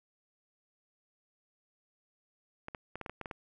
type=clicks; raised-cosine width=0.5 ms; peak=-25 dBFS; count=9; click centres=2.684 / 2.748 / 2.956 / 3.013 / 3.062 / 3.096 / 3.213 / 3.258 / 3.312 s; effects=none